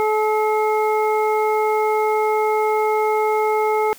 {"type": "harmonic tone", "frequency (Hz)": 430, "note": "A4", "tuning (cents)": -40, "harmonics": [1, 2, 3, 5], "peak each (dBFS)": [-18, -20, -27, -29], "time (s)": [0, 3.93], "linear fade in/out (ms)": 0, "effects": ["white hiss -44 dBFS RMS until 3.98 s"]}